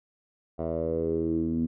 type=tone with low-pass filter sweep; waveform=10% pulse; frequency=81.8 Hz; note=E2; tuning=13 cents flat; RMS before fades=-28 dBFS; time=0.58-1.67 s; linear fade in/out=20 ms; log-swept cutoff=710 to 240 Hz; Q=5.6; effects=none